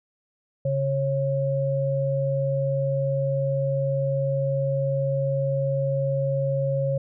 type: tone pair together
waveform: sine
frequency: 138.65 / 546 Hz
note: C#3 / C#5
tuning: +1 / -26 cents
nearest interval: 2 octaves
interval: 2373 cents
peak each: -24 dBFS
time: 0.65-6.98 s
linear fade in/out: 5 ms
effects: none